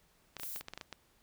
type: clicks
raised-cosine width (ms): 0.2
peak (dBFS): -25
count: 10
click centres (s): 0.367 / 0.398 / 0.433 / 0.561 / 0.61 / 0.684 / 0.736 / 0.776 / 0.812 / 0.927
type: noise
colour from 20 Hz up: violet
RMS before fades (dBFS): -42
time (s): 0.38-0.62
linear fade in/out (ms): 50
effects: pink hiss -69 dBFS RMS until 1.22 s